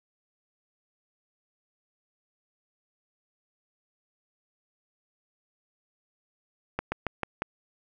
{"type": "slowing click train", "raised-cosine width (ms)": 0.5, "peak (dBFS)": -13, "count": 5, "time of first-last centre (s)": [6.79, 7.42], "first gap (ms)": 130, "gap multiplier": 1.13, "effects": []}